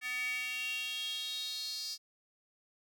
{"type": "tone with high-pass filter sweep", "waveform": "square", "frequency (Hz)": 250.6, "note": "B3", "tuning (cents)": 25, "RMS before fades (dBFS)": -38, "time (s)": [0.01, 1.98], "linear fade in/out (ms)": 50, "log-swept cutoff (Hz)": [2000, 4900], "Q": 7.3, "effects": []}